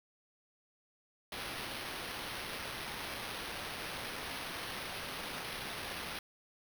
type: noise with sample-and-hold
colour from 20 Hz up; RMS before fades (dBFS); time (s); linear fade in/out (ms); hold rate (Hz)
white; -42; 1.32-6.19; 2; 7350
effects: none